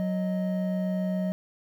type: tone pair together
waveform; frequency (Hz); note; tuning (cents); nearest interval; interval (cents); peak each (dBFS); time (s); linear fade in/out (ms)
triangle; 185 / 622.3; F#3 / D#5; 0 / 0; octave + major sixth; 2100; -24 / -31; 0-1.32; 0
effects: 10-bit